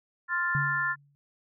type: chord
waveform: sine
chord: F major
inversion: second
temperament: equal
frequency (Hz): 1046.5 / 1396.9 / 1760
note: C6 / F6 / A6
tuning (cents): 0 / 0 / 0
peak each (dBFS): -33 / -30 / -28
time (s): 0.28-0.96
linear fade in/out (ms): 50
type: tone with exponential decay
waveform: sine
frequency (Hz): 142.3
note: C#3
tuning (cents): +46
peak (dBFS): -25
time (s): 0.55-1.15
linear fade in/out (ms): 0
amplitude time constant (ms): 130
effects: none